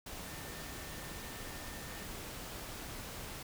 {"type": "tone in noise", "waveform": "sine", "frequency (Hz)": 1804, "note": "A6", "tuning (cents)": 43, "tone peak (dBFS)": -55, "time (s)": [0.26, 2.04], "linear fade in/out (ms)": 5, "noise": "pink", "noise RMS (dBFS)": -45, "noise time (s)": [0.06, 3.43], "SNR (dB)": -13, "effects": []}